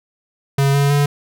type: tone with pitch steps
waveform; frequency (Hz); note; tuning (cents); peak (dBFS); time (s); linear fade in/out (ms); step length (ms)
square; 138.59 / 141.18 / 143.81; C#3 / C#3 / D3; 0 / +32 / -36; -13; 0.58-1.06; 5; 160
effects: none